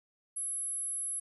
sine tone, 10840 Hz, E9, 47 cents sharp, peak -33 dBFS, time 0.36-1.2 s, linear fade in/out 10 ms, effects none

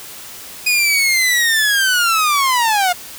sawtooth linear sweep, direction down, 2489 to 698.5 Hz, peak -9 dBFS, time 0.66-2.93 s, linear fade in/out 10 ms, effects white hiss -34 dBFS RMS until 3.18 s

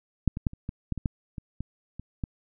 clicks, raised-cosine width 5 ms, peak -8 / -20 / -12 / -29 / -20 / -15 / -21 / -13 / -23 / -20 / -25 / -17 dBFS, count 12, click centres 0.277 / 0.371 / 0.468 / 0.534 / 0.691 / 0.923 / 0.977 / 1.058 / 1.382 / 1.606 / 1.996 / 2.238 s, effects none

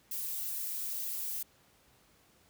violet noise with flanger, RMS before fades -37 dBFS, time 0.11-1.43 s, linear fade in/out 5 ms, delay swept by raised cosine 1.3 to 5.9 ms, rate 2.1 Hz, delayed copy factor -1, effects pink hiss -65 dBFS RMS until 2.49 s + high-pass 60 Hz 12 dB/octave

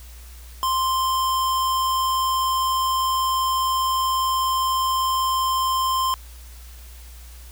square tone, 1046.5 Hz, C6, in tune, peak -20 dBFS, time 0.63-6.14 s, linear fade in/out 0 ms, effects added 60 Hz sine -39 dBFS peak until 7.51 s + white hiss -48 dBFS RMS until 7.51 s

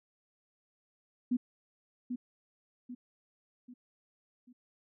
sine tone with echo, 247.1 Hz, B3, 1 cent sharp, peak -26 dBFS, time 1.31-1.37 s, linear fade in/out 10 ms, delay 790 ms, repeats 4, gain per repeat -7 dB, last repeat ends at 4.53 s, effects none

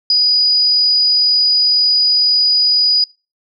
sine tone, 4929 Hz, D#8, 17 cents flat, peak -9 dBFS, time 0.1-3.04 s, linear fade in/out 2 ms, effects noise-tail reverb RT60 0.3 s tail -25 dB re dry

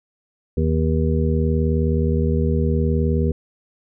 harmonic tone, 79.3 Hz, D#2, 33 cents sharp, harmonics 1 / 2 / 3 / 5 / 6, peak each -19 / -22 / -24 / -26 / -27 dBFS, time 0.57-3.32 s, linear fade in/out 5 ms, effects none

